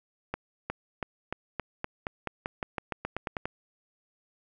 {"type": "accelerating click train", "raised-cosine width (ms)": 0.5, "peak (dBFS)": -16, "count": 17, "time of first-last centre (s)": [0.34, 3.455], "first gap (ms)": 360, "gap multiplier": 0.91, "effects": []}